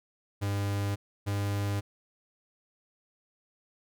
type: tone pair in turn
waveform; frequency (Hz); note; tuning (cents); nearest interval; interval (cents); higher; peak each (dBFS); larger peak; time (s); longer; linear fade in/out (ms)
45% pulse; 100.7 / 101.06; G2 / G#2; +47 / -47; unison; 6; second; -28; neither; 0.41-0.96 / 1.26-1.81; neither; 20
effects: none